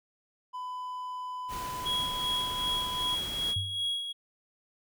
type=tone; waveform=triangle; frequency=1002 Hz; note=B5; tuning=25 cents sharp; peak=-33 dBFS; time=0.53-3.16 s; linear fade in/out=20 ms
type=noise; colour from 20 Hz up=pink; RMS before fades=-41 dBFS; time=1.48-3.55 s; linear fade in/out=50 ms
type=tone with tremolo; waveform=triangle; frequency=3315 Hz; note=G#7; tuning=4 cents flat; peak=-26 dBFS; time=1.85-4.13 s; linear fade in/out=20 ms; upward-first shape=sine; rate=2.6 Hz; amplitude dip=55%
type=tone with exponential decay; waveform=sine; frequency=96 Hz; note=G2; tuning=36 cents flat; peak=-28 dBFS; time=3.56-3.97 s; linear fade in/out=5 ms; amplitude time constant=87 ms
effects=none